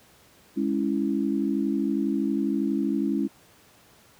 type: chord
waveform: sine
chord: C# minor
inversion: second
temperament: equal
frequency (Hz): 207.7 / 277.2 / 329.6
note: G#3 / C#4 / E4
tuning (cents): 0 / 0 / 0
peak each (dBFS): -27 / -26 / -28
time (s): 0.56-3.28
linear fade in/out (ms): 20
effects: pink hiss -56 dBFS RMS until 4.19 s + high-pass 80 Hz 12 dB/octave